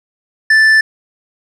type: tone with tanh clipping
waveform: sine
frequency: 1760 Hz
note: A6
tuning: in tune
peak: -7 dBFS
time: 0.5-0.81 s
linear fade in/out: 5 ms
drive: 7 dB
effects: none